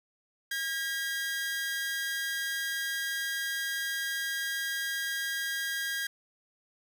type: tone pair together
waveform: sawtooth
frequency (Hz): 1624.6 / 1932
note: G#6 / B6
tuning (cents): -39 / -39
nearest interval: minor third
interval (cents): 300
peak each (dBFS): -28 / -35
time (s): 0.51-6.07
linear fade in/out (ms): 5
effects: none